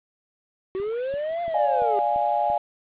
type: linear two-way sweep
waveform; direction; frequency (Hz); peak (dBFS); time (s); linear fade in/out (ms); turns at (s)
triangle; up then down; 370.2 to 698.5 to 395.3; -23; 0.75-1.99; 0; 1.42
type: click train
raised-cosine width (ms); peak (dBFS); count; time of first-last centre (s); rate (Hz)
3; -29; 6; 0.8-2.501; 2.94
type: chord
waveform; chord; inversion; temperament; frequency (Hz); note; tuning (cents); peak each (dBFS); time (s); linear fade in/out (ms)
sine; D diminished; none; equal; 587.3 / 698.5 / 830.6; D5 / F5 / Ab5; 0 / 0 / 0; -27 / -24 / -23; 1.54-2.58; 5
effects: resampled to 8000 Hz + 8-bit